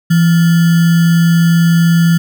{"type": "tone with sample-and-hold", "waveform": "sine", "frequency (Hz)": 168, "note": "E3", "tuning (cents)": 33, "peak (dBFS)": -6, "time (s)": [0.1, 2.18], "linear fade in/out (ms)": 10, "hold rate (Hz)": 1575, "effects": []}